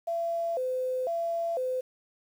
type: tone with vibrato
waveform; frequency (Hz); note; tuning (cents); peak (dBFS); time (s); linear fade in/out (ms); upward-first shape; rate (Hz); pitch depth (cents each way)
sine; 587.3; D5; 0; -27; 0.07-1.81; 10; square; 1; 240
effects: 9-bit